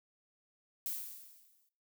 violet noise with exponential decay, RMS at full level -36 dBFS, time 0.86-1.69 s, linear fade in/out 1 ms, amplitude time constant 180 ms, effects noise-tail reverb RT60 0.4 s tail -17 dB re dry

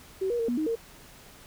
sine tone with pitch steps, 381.3 / 477.1 / 459.4 / 241.3 / 311.3 / 458.8 Hz, G4 / A#4 / A#4 / B3 / D#4 / A#4, -48 / +40 / -25 / -40 / +1 / -28 cents, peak -25 dBFS, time 0.21-0.756 s, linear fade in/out 10 ms, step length 91 ms, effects pink hiss -51 dBFS RMS until 1.46 s

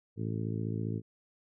harmonic tone, 55 Hz, A1, in tune, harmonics 2 / 3 / 4 / 5 / 6 / 7 / 8, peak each -34 / -38 / -40 / -42 / -44 / -45 / -46 dBFS, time 0.16-1.02 s, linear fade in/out 50 ms, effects none

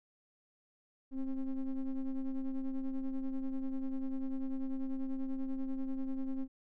triangle ring-modulated tone, 135.1 Hz, C#3, 44 cents flat, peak -28 dBFS, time 1.11-6.48 s, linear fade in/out 50 ms, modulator 130 Hz, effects none

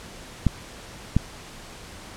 clicks, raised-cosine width 5 ms, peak -5 dBFS, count 2, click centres 0.467 / 1.166 s, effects pink hiss -42 dBFS RMS until 2.16 s + low-pass 9000 Hz 12 dB/octave

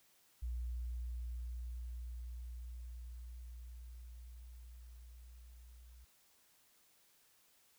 sine tone with level ramp, 60 Hz, B1, 49 cents flat, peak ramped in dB -37 to -55 dBFS, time 0.42-6.05 s, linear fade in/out 10 ms, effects white hiss -70 dBFS RMS until 7.78 s

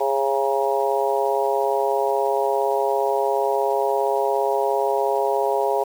harmonic tone with a mistuned harmonic, 137.1 Hz, C#3, 19 cents flat, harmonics 3 / 4 / 5 / 6 / 7, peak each -23 / -24 / -25 / -26 / -26 dBFS, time 0-5.84 s, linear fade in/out 10 ms, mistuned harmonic 7, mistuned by -20 cents, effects 7-bit

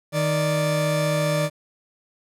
40% pulse tone pair together, 155.56 / 587.3 Hz, D#3 / D5, 0 / 0 cents, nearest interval octave + major seventh, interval 2300 cents, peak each -22 dBFS, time 0.12-1.5 s, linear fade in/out 50 ms, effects resampled to 32000 Hz + 8-bit

